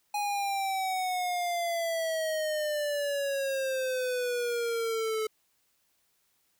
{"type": "exponential sweep", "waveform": "square", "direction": "down", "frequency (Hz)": [830.6, 432.7], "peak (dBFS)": -29, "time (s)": [0.14, 5.27], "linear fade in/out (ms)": 5, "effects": ["white hiss -72 dBFS RMS until 6.59 s"]}